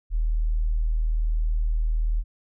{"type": "tone", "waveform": "sine", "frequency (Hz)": 39.44, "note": "D#1", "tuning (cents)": 24, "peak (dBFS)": -20, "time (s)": [0.1, 2.24], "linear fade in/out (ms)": 50, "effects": []}